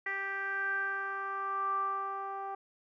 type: tone with low-pass filter sweep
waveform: 10% pulse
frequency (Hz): 392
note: G4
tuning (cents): 0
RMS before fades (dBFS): -35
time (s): 0.06-2.55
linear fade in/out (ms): 5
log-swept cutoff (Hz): 1900 to 940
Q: 8.7
effects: none